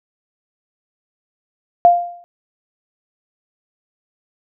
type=tone with exponential decay; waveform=sine; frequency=698.5 Hz; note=F5; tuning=in tune; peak=-3 dBFS; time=1.85-2.24 s; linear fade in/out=0 ms; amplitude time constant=84 ms; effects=none